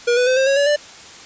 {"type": "tone with pitch steps", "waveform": "square", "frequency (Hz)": [478.7, 495.6, 513.1, 531.2, 549.9, 569.3, 589.3], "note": ["A#4", "B4", "C5", "C5", "C#5", "C#5", "D5"], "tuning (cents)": [46, 6, -34, 26, -14, 46, 6], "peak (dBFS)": -14, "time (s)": [0.07, 0.763], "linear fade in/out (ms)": 10, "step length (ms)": 99, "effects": ["white hiss -39 dBFS RMS until 1.25 s", "resampled to 16000 Hz"]}